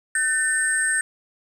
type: tone cluster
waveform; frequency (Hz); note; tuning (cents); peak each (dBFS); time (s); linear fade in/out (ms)
sine; 1529 / 1794 / 8470; G6 / A6 / C9; -44 / +33 / +20; -24 / -22 / -23; 0.15-1.01; 2
effects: tanh soft clip ceiling -10 dBFS + 8-bit